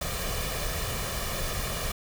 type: noise with comb filter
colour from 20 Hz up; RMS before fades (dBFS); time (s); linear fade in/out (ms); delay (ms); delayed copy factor
pink; -31; 0.01-1.92; 5; 1.7; +0.6
effects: none